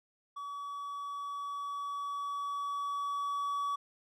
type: tone with level ramp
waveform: triangle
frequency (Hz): 1138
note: C#6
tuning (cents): +45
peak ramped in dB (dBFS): -37 to -29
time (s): 0.36-3.76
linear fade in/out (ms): 10
effects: none